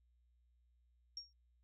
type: tone with exponential decay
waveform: sine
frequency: 5560 Hz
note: F8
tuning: 9 cents flat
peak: -40 dBFS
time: 1.17-1.33 s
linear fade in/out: 2 ms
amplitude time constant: 34 ms
effects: added 60 Hz sine -70 dBFS peak until 1.63 s